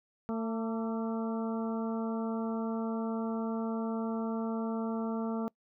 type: harmonic tone with a mistuned harmonic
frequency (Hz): 224.7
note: A3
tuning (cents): +37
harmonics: 1 / 2 / 3 / 4 / 5 / 6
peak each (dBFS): -32 / -38 / -42 / -44 / -46 / -48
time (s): 0.29-5.48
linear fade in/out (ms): 0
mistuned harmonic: 5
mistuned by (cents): +56
effects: noise-tail reverb RT60 0.1 s tail -25 dB re dry